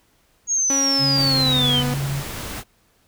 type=linear sweep; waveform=sine; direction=down; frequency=6645 to 2960 Hz; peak=-17 dBFS; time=0.47-1.84 s; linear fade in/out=50 ms
type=tone with pitch glide; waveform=sawtooth; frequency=273.9 to 246.9 Hz; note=C#4 to B3; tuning=-21 to 0 cents; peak=-19 dBFS; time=0.7-1.94 s; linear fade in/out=2 ms; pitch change=-179 cents; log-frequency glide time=1.23-1.67 s
type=tone; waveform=sine; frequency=138.59 Hz; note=C#3; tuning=in tune; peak=-22 dBFS; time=0.98-2.24 s; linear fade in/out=50 ms
type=noise; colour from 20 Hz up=pink; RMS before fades=-31 dBFS; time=1.14-2.64 s; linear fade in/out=50 ms
effects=pink hiss -61 dBFS RMS until 3.07 s